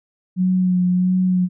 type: tone with vibrato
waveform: sine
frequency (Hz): 182.4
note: F#3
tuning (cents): -24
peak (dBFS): -14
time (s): 0.36-1.49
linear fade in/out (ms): 50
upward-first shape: sine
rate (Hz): 1.5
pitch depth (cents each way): 23
effects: none